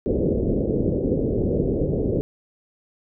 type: low-pass noise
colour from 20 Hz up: white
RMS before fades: -22 dBFS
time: 0.06-2.21 s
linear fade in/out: 0 ms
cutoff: 510 Hz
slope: 48 dB/octave
effects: none